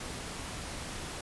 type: noise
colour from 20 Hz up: pink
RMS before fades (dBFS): -40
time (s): 0-1.21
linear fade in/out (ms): 5
effects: resampled to 24000 Hz